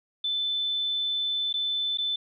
sine tone with dropouts, 3520 Hz, A7, in tune, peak -25 dBFS, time 0.24-2.16 s, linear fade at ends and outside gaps 5 ms, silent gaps 1.528-1.539 / 1.974-1.984 s, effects none

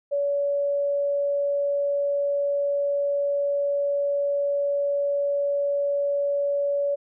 sine tone, 568 Hz, C#5, 42 cents sharp, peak -21 dBFS, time 0.11-6.96 s, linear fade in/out 20 ms, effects none

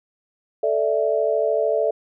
sine chord, A suspended fourth, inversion none, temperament just, 440 / 586.7 / 660 Hz, A4 / D5 / E5, 0 / -2 / +2 cents, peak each -22 dBFS, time 0.63-1.91 s, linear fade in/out 5 ms, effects none

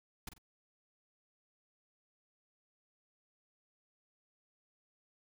pink noise with echo, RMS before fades -42 dBFS, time 0.27-0.29 s, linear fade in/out 5 ms, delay 46 ms, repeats 2, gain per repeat -10 dB, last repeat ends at 0.382 s, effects none

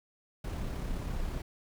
brown noise with amplitude modulation, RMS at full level -34 dBFS, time 0.44-1.42 s, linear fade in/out 5 ms, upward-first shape sine, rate 34.6 Hz, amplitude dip 25%, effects none

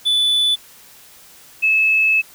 triangle / sine tone pair in turn, 3479 / 2600 Hz, A7 / E7, -20 / -24 cents, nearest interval perfect fourth, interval 504 cents, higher first, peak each -12 dBFS, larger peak neither, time 0.05-0.56 / 1.62-2.22 s, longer second, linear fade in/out 20 ms, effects white hiss -45 dBFS RMS until 2.34 s

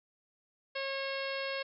harmonic tone with a mistuned harmonic, 544 Hz, C#5, 33 cents flat, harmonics 1 / 2 / 3 / 4 / 5 / 6 / 7 / 8 / 9, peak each -37 / -44 / -42 / -43 / -43 / -47 / -49 / -45 / -50 dBFS, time 0.75-1.63 s, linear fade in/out 10 ms, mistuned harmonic 9, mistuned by +66 cents, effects none

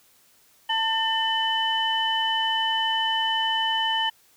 sine tone cluster, 893 / 1797 / 3013 Hz, A5 / A6 / F#7, +25 / +36 / +31 cents, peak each -25 / -28 / -24 dBFS, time 0.69-4.1 s, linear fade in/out 10 ms, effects tanh soft clip ceiling -12 dBFS + white hiss -59 dBFS RMS until 4.36 s

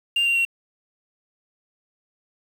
sine tone with pitch steps, 2794 / 2767 / 2740 Hz, F7 / F7 / F7, 0 / -17 / -34 cents, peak -15 dBFS, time 0.16-0.451 s, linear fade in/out 5 ms, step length 97 ms, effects tanh soft clip ceiling -17 dBFS + 7-bit

